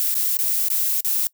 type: noise with dropouts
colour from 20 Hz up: violet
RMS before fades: -21 dBFS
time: 0-1.27 s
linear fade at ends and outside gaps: 0 ms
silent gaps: 0.142-0.152 / 0.37-0.389 / 0.684-0.702 / 1.006-1.047 s
effects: noise-tail reverb RT60 0.1 s tail -21 dB re dry